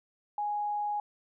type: tone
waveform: sine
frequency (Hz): 830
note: G#5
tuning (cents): -1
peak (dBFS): -29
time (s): 0.38-1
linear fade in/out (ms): 2
effects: none